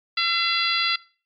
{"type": "harmonic tone", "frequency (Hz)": 679, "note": "F5", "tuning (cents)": -49, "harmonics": [2, 3, 4, 5, 6, 7], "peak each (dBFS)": [-27, -27, -27, -27, -27, -27], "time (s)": [0.17, 0.96], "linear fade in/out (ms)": 5, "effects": ["noise-tail reverb RT60 0.4 s tail -21 dB re dry", "MP3 48 kbps"]}